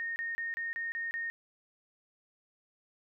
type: tone bursts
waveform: sine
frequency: 1845 Hz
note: A#6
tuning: 18 cents flat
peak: -33 dBFS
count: 7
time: 0-1.3 s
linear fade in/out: 0 ms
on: 160 ms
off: 30 ms
effects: none